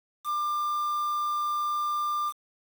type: tone with quantisation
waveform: triangle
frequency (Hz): 1193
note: D6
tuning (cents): +27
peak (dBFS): -24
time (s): 0.24-2.33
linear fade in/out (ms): 50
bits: 7
effects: none